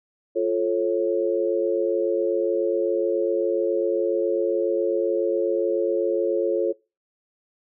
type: chord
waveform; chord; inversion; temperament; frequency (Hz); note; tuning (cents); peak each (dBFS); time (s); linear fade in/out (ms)
sine; F augmented; none; just; 349.2 / 436.5 / 545.7; F4 / A4 / C#5; 0 / -14 / -27; -24; 0.35-6.73; 20
effects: noise-tail reverb RT60 0.3 s tail -25 dB re dry